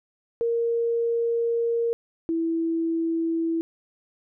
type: tone pair in turn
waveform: sine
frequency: 465.7 / 329.3 Hz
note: A#4 / E4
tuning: -2 / -2 cents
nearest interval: tritone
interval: 600 cents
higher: first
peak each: -21 / -22 dBFS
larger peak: first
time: 0.41-1.93 / 2.29-3.61 s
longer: first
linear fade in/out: 0 ms
effects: none